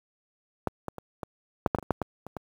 clicks, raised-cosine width 1 ms, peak -11 / -18 / -24 / -19 / -7 / -8 / -13 / -29 / -8 / -13 / -25 / -20 dBFS, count 12, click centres 0.673 / 0.883 / 0.983 / 1.232 / 1.662 / 1.748 / 1.786 / 1.827 / 1.907 / 2.017 / 2.266 / 2.367 s, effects high-pass 60 Hz 12 dB/octave + 8-bit

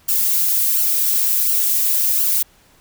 violet noise with flanger, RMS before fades -17 dBFS, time 0.08-2.43 s, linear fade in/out 10 ms, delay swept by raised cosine 0.68 to 4.88 ms, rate 1.4 Hz, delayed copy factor +0.7, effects pink hiss -53 dBFS RMS until 2.8 s

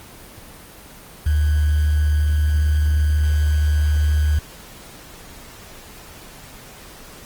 sine tone with sample-and-hold, 75.1 Hz, D2, 39 cents sharp, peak -14 dBFS, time 1.26-4.39 s, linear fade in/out 5 ms, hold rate 1575 Hz, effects pink hiss -41 dBFS RMS until 7.25 s + Opus 24 kbps

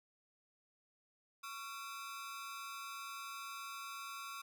sawtooth ring-modulated tone, 1241 Hz, D#6, 5 cents flat, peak -38 dBFS, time 1.43-4.42 s, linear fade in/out 10 ms, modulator 126 Hz, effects none

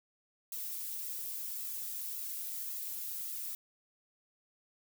violet noise with flanger, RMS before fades -40 dBFS, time 0.52-3.55 s, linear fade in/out 2 ms, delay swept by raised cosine 1.5 to 3.3 ms, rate 1.8 Hz, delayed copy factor +0.9, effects none

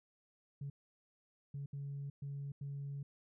sine tone bursts at uneven times, 140.6 Hz, C#3, 25 cents sharp, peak -39 dBFS, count 5, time 0.61-0.7 / 1.54-1.66 / 1.73-2.1 / 2.22-2.52 / 2.61-3.03 s, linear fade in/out 5 ms, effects tanh soft clip ceiling -37 dBFS

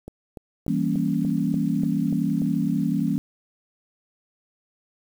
click train, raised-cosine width 2 ms, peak -23 dBFS, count 9, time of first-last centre 0.08-2.419 s, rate 3.42 Hz
sine chord, E diminished seventh, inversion none, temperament equal, 164.81 / 196 / 233.1 / 277.2 Hz, E3 / G3 / Bb3 / Db4, 0 / 0 / 0 / 0 cents, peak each -26 dBFS, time 0.68-3.18 s, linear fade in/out 0 ms
effects 8-bit

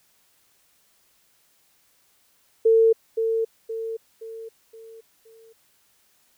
sine tone with echo, 449.8 Hz, A4, 38 cents sharp, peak -13 dBFS, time 2.65-2.93 s, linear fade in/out 10 ms, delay 520 ms, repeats 5, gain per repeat -7 dB, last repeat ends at 5.53 s, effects white hiss -63 dBFS RMS until 6.37 s

